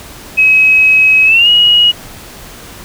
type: tone with pitch glide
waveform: sine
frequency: 2550 to 2896 Hz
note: D#7 to F#7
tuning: +42 to -38 cents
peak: -4 dBFS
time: 0.37-1.92 s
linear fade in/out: 20 ms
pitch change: +220 cents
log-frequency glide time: 1.25-1.49 s
effects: pink hiss -32 dBFS RMS until 2.84 s